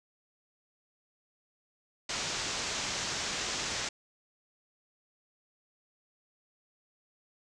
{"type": "low-pass noise", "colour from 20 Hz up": "white", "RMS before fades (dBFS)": -35, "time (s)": [2.09, 3.89], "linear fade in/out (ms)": 5, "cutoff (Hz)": 7200, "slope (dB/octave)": 48, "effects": []}